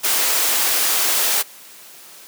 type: high-pass noise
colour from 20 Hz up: white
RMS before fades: -18 dBFS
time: 0.03-1.43 s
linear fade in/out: 20 ms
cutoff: 360 Hz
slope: 12 dB/octave
effects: white hiss -42 dBFS RMS until 2.27 s + high-pass 200 Hz 12 dB/octave